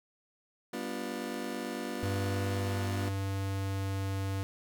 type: chord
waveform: 30% pulse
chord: G dominant seventh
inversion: none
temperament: just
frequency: 196 / 245 / 294 / 352.8 Hz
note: G3 / B3 / D4 / F4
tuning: 0 / -14 / +2 / +18 cents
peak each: -41 / -36 / -40 / -38 dBFS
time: 0.73-3.09 s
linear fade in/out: 5 ms
type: tone with pitch glide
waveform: square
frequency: 98 to 97.15 Hz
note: G2 to G2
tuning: 0 to -15 cents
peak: -32 dBFS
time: 2.03-4.43 s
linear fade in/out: 0 ms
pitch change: -15 cents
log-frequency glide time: 2.24-4.09 s
effects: none